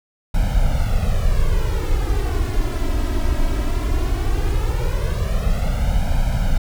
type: noise with flanger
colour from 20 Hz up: brown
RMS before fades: -18 dBFS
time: 0.34-6.58 s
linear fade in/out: 5 ms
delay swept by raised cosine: 1.3 to 3.1 ms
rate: 0.17 Hz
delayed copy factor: +0.95
effects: none